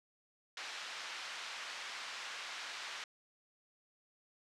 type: band-pass noise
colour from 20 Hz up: pink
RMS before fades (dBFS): -45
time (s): 0.57-3.04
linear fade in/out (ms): 2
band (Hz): 1300 to 5200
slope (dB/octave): 12
effects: low-pass 8000 Hz 12 dB/octave